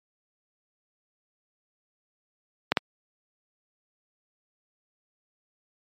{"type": "clicks", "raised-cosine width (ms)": 0.3, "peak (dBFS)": -4, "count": 2, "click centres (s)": [2.72, 2.772], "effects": ["high-pass 150 Hz 12 dB/octave", "MP3 64 kbps"]}